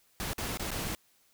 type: noise with dropouts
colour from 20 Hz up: pink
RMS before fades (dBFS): -35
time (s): 0.2-0.95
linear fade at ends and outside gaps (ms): 0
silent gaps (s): 0.333-0.382 / 0.573-0.596 / 0.706-0.715
effects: white hiss -67 dBFS RMS until 1.33 s